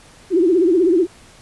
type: tone with vibrato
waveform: sine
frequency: 352 Hz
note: F4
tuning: 14 cents sharp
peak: -11 dBFS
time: 0.3-1.07 s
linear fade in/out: 50 ms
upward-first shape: triangle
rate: 16 Hz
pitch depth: 190 cents each way
effects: pink hiss -46 dBFS RMS until 1.41 s + resampled to 24000 Hz